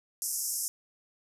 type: band-pass noise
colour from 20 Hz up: white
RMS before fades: -33 dBFS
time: 0.22-0.68 s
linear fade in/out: 0 ms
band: 5200 to 13000 Hz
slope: 96 dB/octave
effects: none